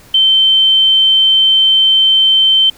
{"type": "tone", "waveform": "sine", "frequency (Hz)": 3100, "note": "G7", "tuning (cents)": -20, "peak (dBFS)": -6, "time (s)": [0.14, 2.7], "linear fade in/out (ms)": 5, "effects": ["pink hiss -42 dBFS RMS until 2.77 s"]}